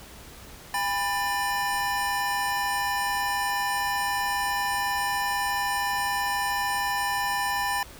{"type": "tone cluster", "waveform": "square", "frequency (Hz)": [808, 988, 1777], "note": ["G#5", "B5", "A6"], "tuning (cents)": [-48, 0, 17], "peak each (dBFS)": -30, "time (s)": [0.74, 7.83], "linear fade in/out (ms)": 2, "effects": ["added 60 Hz sine -51 dBFS peak until 7.99 s", "pink hiss -46 dBFS RMS until 7.99 s"]}